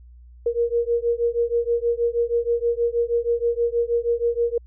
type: beating tone pair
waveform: sine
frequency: 468.3 / 474.6 Hz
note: A#4 / A#4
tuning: +8 / +31 cents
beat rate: 6.3 Hz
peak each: -22 dBFS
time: 0.46-4.58 s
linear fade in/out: 5 ms
effects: added 60 Hz sine -43 dBFS peak until 4.66 s